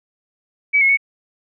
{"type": "tone with pitch steps", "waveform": "sine", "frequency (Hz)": [2282, 2174, 2218], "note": ["C#7", "C#7", "C#7"], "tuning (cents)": [50, -34, 0], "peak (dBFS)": -11, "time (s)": [0.73, 0.973], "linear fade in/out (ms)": 20, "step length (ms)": 81, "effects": []}